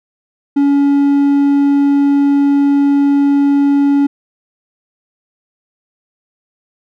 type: tone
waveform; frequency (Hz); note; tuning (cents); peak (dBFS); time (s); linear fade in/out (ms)
triangle; 282.2; C#4; +31; -6; 0.56-4.07; 10
effects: none